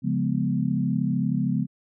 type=chord; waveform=sine; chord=C# dominant seventh; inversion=none; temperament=equal; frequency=138.59 / 174.61 / 207.7 / 246.9 Hz; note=C#3 / E#3 / G#3 / B3; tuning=0 / 0 / 0 / 0 cents; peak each=-27 dBFS; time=0.02-1.67 s; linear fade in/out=50 ms; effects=none